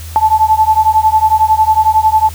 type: beating tone pair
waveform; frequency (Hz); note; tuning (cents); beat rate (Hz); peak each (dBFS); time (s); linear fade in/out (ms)
sine; 867 / 878; A5 / A5; -26 / -4; 11; -10; 0.16-2.29; 0
effects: added 81 Hz sine -25 dBFS peak until 2.34 s + white hiss -34 dBFS RMS until 2.34 s